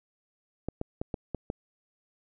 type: clicks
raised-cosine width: 2 ms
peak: -18 dBFS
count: 6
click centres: 0.686 / 0.814 / 1.015 / 1.142 / 1.347 / 1.501 s
effects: none